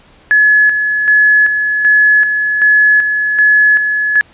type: tone with tremolo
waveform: sine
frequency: 1703 Hz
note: G#6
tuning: 43 cents sharp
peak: -5 dBFS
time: 0.31-4.21 s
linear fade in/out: 0 ms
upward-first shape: square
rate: 1.3 Hz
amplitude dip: 50%
effects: pink hiss -45 dBFS RMS until 4.33 s + resampled to 8000 Hz